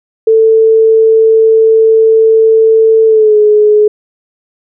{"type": "tone with pitch glide", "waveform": "sine", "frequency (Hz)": [444.5, 422.2], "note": ["A4", "G#4"], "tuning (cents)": [18, 29], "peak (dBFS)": -3, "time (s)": [0.27, 3.88], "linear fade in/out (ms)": 5, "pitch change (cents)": -89, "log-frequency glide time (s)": [3.06, 3.37], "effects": []}